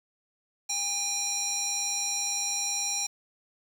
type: tone with band-pass filter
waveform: square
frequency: 809 Hz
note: G#5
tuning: 46 cents flat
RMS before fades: -30 dBFS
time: 0.69-3.07 s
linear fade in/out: 10 ms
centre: 6100 Hz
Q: 3.6
effects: 8-bit